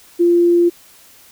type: tone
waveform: sine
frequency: 345.8 Hz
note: F4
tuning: 17 cents flat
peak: -9 dBFS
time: 0.19-0.7 s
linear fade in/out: 20 ms
effects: white hiss -46 dBFS RMS until 1.31 s